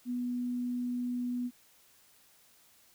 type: tone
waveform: sine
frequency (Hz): 245.6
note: B3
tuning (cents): -9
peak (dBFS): -31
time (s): 0.05-1.51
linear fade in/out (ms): 50
effects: white hiss -63 dBFS RMS until 2.94 s